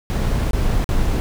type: noise with dropouts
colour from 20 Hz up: brown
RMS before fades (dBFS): -18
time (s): 0.1-1.2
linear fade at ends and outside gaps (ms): 0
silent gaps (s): 0.509-0.532 / 0.843-0.891
effects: none